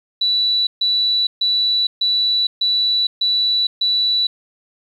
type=tone bursts; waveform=sine; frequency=3951 Hz; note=B7; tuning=in tune; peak=-14 dBFS; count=7; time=0.21-4.27 s; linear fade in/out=5 ms; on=460 ms; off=140 ms; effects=8-bit